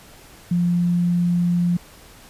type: tone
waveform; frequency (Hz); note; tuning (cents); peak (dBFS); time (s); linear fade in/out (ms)
sine; 174.61; F3; 0; -16; 0.51-1.77; 5
effects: pink hiss -46 dBFS RMS until 2.29 s + resampled to 32000 Hz